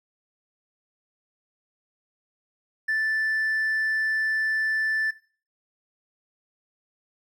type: tone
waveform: triangle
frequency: 1760 Hz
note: A6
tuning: in tune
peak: -19 dBFS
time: 2.88-5.11 s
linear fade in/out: 10 ms
effects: noise-tail reverb RT60 0.4 s tail -19 dB re dry + tanh soft clip ceiling -18 dBFS